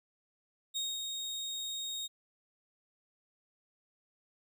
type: tone with ADSR envelope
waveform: 30% pulse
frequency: 3729 Hz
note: A#7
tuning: in tune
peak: -30 dBFS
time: 0.74-2.08 s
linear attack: 26 ms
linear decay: 210 ms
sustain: -4 dB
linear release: 24 ms
effects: none